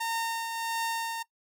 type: tone with tremolo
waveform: sawtooth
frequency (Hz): 915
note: A#5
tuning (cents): -32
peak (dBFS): -24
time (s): 0-1.23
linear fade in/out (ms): 10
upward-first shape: triangle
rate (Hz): 1.5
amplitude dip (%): 45
effects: noise-tail reverb RT60 0.1 s tail -20 dB re dry